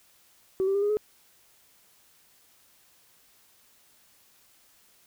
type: tone with pitch steps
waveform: sine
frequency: 380 / 390.5 / 401.2 / 412.2 / 423.6 Hz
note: F#4 / G4 / G4 / G#4 / G#4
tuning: +46 / -7 / +40 / -13 / +34 cents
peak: -21 dBFS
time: 0.6-0.97 s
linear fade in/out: 0 ms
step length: 74 ms
effects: tanh soft clip ceiling -19 dBFS + white hiss -61 dBFS RMS until 5.06 s